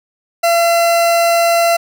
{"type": "tone", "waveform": "40% pulse", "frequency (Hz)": 679, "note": "F5", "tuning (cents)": -49, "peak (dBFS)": -9, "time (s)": [0.43, 1.77], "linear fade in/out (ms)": 10, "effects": []}